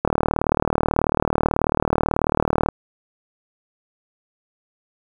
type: click train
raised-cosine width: 1 ms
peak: -3 dBFS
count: 102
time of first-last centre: 0.05-2.687 s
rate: 38.3 Hz
effects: 7-bit